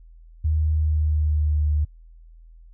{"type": "tone with pitch glide", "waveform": "sine", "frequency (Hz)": [77.7, 74.88], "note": ["D#2", "D2"], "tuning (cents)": [-2, 34], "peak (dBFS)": -18, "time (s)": [0.44, 1.85], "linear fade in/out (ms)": 10, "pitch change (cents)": -64, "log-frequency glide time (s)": [0.7, 1.72], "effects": ["noise-tail reverb RT60 0.1 s tail -25 dB re dry", "added 41 Hz sine -44 dBFS peak until 2.73 s"]}